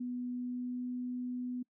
sine tone with pitch glide, 246.9 to 248.5 Hz, B3 to B3, 0 to +11 cents, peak -35 dBFS, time 0-1.63 s, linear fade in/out 10 ms, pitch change +11 cents, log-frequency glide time 0.31-0.88 s, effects noise-tail reverb RT60 0.1 s tail -24 dB re dry

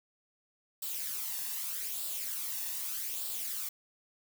blue noise with flanger, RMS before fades -37 dBFS, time 0.82-3.69 s, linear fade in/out 5 ms, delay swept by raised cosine 0.24 to 1.13 ms, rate 0.82 Hz, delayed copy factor +0.55, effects none

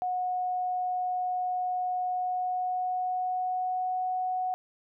sine tone with pitch glide, 730 to 738.5 Hz, F#5 to F#5, -24 to -3 cents, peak -27 dBFS, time 0.02-4.54 s, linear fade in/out 0 ms, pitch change +21 cents, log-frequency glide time 2.08-4.03 s, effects none

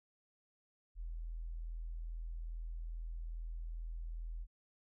sine tone, 41.2 Hz, E1, in tune, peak -40 dBFS, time 0.95-4.47 s, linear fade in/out 50 ms, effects none

